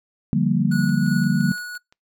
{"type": "chord", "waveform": "sine", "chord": "G minor seventh", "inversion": "second", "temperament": "equal", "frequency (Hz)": [146.83, 174.61, 196, 233.1], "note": ["D3", "F3", "G3", "Bb3"], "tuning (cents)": [0, 0, 0, 0], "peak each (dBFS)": -22, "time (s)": [0.33, 1.52], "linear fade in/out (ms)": 0}
{"type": "tone with tremolo", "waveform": "square", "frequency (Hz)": 1462, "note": "F#6", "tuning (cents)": -21, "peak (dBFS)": -28, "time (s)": [0.71, 1.78], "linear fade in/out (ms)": 10, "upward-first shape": "sine", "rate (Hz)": 2.8, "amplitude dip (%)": 40}
{"type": "click train", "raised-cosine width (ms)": 0.2, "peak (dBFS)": -32, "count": 8, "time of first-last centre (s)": [0.72, 1.925], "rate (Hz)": 5.81}
{"effects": ["noise-tail reverb RT60 0.2 s tail -25 dB re dry"]}